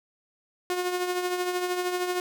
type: tone with tremolo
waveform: sawtooth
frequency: 360 Hz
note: F#4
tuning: 47 cents flat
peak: -20 dBFS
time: 0.7-2.2 s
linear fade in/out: 0 ms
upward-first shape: triangle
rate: 13 Hz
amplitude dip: 55%
effects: none